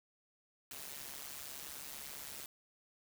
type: noise with amplitude modulation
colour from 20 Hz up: white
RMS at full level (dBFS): -44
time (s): 0.71-2.46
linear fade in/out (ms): 2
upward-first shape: sine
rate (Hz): 141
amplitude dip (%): 75
effects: none